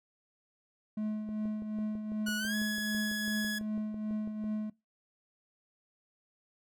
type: tone with tremolo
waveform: triangle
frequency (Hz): 214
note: A3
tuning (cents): -48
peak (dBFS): -28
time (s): 0.97-4.7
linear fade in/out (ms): 5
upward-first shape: triangle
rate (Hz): 2.6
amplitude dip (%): 55
type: click train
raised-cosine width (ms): 2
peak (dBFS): -35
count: 20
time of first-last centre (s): 1.29-4.441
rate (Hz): 6.03
type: tone with pitch glide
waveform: sawtooth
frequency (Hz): 1466 to 1684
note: F#6 to G#6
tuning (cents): -16 to +24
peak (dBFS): -30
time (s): 2.26-3.59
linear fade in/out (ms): 10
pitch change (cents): +240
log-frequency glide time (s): 2.38-2.55
effects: noise-tail reverb RT60 0.2 s tail -21 dB re dry